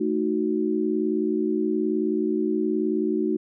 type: chord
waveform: sine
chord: D# diminished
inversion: second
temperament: equal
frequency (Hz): 220 / 311.1 / 370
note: A3 / D#4 / F#4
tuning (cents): 0 / 0 / 0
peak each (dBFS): -27 / -25 / -25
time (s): 0-3.37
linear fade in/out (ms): 10
effects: none